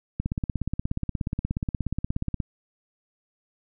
click train, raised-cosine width 5 ms, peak -14 dBFS, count 38, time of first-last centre 0.2-2.402 s, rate 16.8 Hz, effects none

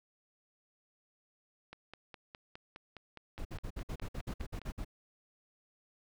click train, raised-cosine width 0.3 ms, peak -31 dBFS, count 15, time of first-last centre 1.73-4.617 s, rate 4.85 Hz
brown noise bursts, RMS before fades -39 dBFS, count 12, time 3.38-4.848 s, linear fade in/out 10 ms, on 71 ms, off 56 ms
effects none

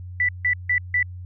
sine tone bursts, 1975.5 Hz, B6, in tune, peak -17 dBFS, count 4, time 0.2-1.028 s, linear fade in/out 2 ms, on 87 ms, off 160 ms, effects added 90 Hz sine -33 dBFS peak until 1.25 s

